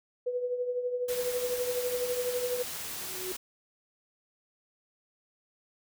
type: tone with tremolo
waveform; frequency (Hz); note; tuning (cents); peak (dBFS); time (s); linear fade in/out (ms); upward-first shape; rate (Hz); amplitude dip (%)
sine; 493.9; B4; 0; -26; 0.26-2.63; 10; triangle; 12; 65
type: noise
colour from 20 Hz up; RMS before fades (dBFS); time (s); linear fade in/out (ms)
white; -38; 1.08-3.37; 10
type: tone with exponential growth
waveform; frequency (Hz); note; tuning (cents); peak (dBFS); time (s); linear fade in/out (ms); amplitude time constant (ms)
sine; 369.7; F#4; -1; -32; 2.81-3.32; 2; 110
effects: none

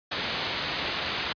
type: low-pass noise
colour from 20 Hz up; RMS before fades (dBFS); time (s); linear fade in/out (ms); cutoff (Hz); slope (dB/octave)
white; -31; 0.11-1.33; 10; 4500; 48
effects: high-pass 60 Hz 12 dB/octave + resampled to 11025 Hz

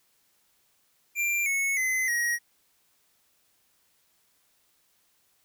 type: tone with pitch steps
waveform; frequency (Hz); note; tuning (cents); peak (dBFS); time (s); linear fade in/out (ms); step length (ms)
square; 2373 / 2201 / 2042 / 1894.4; D7 / C#7 / C7 / A#6; +17 / -13 / -43 / +27; -25; 1.15-2.39; 50; 310
effects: white hiss -68 dBFS RMS until 5.44 s

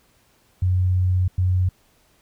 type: tone bursts at uneven times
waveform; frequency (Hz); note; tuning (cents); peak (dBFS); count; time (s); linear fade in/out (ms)
sine; 91.6; F#2; -17; -16; 2; 0.62-1.28 / 1.38-1.69; 5
effects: pink hiss -60 dBFS RMS until 2.21 s

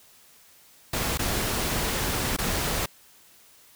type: noise with dropouts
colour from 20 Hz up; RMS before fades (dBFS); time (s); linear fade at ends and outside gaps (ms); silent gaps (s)
pink; -27; 0.93-2.86; 5; 1.175-1.191 / 2.366-2.385
effects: white hiss -55 dBFS RMS until 3.75 s

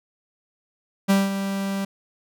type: tone with ADSR envelope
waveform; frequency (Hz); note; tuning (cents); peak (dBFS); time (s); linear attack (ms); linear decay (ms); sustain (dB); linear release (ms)
45% pulse; 196; G3; 0; -14; 1.08-1.85; 22; 190; -10; 6
effects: none

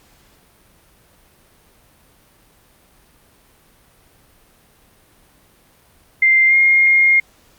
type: tone with pitch glide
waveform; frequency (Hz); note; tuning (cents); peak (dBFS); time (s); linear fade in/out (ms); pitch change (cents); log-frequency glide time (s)
sine; 2093 to 2132; C7 to C7; 0 to +32; -9; 6.22-7.2; 5; +32; 6.48-6.54
effects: pink hiss -53 dBFS RMS until 7.58 s + Opus 48 kbps

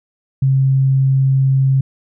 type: tone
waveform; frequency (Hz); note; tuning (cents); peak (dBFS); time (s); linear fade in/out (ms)
sine; 134.2; C3; +44; -10; 0.42-1.81; 5
effects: none

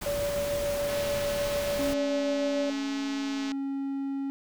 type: noise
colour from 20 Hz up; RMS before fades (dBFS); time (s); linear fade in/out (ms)
pink; -36; 0.01-1.94; 10
type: tone with tremolo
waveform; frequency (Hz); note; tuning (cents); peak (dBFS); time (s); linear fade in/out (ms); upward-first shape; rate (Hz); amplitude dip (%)
sine; 575; D5; -37; -26; 0.06-2.7; 2; sine; 6.8; 25
type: click train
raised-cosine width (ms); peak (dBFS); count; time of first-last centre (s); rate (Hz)
0.2; -22; 566; 0.89-3.518; 215
type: tone with pitch glide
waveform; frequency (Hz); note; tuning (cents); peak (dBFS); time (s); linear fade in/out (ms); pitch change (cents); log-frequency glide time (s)
triangle; 277.2 to 274.5; C#4 to C#4; 0 to -17; -27; 1.79-4.3; 0; -17; 3.22-3.48
effects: none

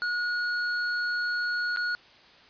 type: tone with dropouts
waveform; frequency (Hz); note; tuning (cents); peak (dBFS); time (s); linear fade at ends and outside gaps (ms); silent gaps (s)
square; 1449; F#6; -37; -27; 0.02-1.95; 0; 1.762-1.771
effects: white hiss -54 dBFS RMS until 2.49 s + resampled to 11025 Hz

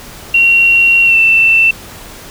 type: tone with pitch glide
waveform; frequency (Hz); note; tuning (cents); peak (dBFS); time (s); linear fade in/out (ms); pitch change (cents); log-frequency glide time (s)
sine; 2743 to 2677; F7 to E7; -32 to +26; -5; 0.34-1.71; 5; -42; 1.05-1.17
effects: pink hiss -32 dBFS RMS until 2.3 s

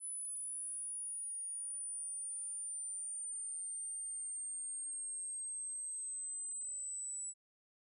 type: exponential sweep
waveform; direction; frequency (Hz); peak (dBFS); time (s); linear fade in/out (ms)
sine; down; 10000 to 7902; -40; 0-7.34; 50
effects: none

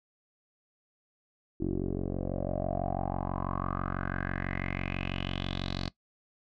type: tone with low-pass filter sweep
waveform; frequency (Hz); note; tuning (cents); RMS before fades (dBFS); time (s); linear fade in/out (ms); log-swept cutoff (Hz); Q
10% pulse; 46.06; F#1; -7; -33; 1.6-5.89; 10; 340 to 4400; 5.9
effects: noise-tail reverb RT60 0.1 s tail -19 dB re dry

